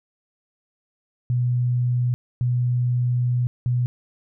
sine tone bursts at uneven times, 123.1 Hz, B2, 5 cents flat, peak -18 dBFS, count 3, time 1.3-2.14 / 2.41-3.47 / 3.66-3.86 s, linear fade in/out 0 ms, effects none

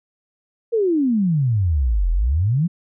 sine exponential two-way sweep, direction down then up, 479.3 to 40.28 to 183.4 Hz, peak -15 dBFS, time 0.72-2.68 s, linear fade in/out 20 ms, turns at 2.11 s, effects none

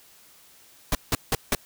pink noise bursts, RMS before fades -22 dBFS, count 4, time 0.92-1.55 s, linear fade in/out 2 ms, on 30 ms, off 170 ms, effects white hiss -54 dBFS RMS until 1.65 s

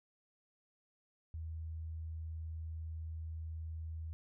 sine tone, 80.4 Hz, E2, 43 cents flat, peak -40 dBFS, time 1.34-4.13 s, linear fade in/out 0 ms, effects none

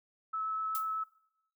sine tone with vibrato, 1300 Hz, E6, 24 cents flat, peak -32 dBFS, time 0.33-1.04 s, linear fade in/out 10 ms, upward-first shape triangle, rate 8.1 Hz, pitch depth 10 cents each way
violet noise with exponential decay, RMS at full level -34 dBFS, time 0.75-0.88 s, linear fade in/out 0 ms, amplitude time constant 28 ms
effects noise-tail reverb RT60 0.8 s tail -20 dB re dry

